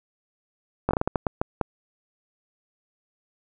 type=slowing click train; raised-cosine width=1 ms; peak=-8 dBFS; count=10; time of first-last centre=0.89-1.613 s; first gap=19 ms; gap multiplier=1.34; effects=none